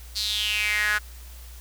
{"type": "tone with high-pass filter sweep", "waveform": "sawtooth", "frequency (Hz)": 210, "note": "G#3", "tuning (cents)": 19, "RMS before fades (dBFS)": -25, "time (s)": [0.15, 0.99], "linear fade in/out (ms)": 20, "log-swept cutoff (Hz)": [4500, 1500], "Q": 6.2, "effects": ["added 60 Hz sine -40 dBFS peak until 1.6 s", "white hiss -49 dBFS RMS until 1.6 s"]}